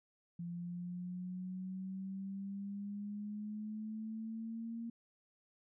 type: exponential sweep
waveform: sine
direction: up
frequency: 171.4 to 232.2 Hz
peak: -40 dBFS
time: 0.39-4.9 s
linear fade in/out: 5 ms
effects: none